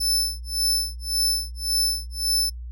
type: tone with tremolo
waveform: sawtooth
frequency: 5274 Hz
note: E8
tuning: in tune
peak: -16 dBFS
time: 0-2.5 s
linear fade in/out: 10 ms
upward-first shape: sine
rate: 1.8 Hz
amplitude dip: 100%
effects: noise-tail reverb RT60 0.1 s tail -25 dB re dry + added 60 Hz sine -32 dBFS peak until 2.71 s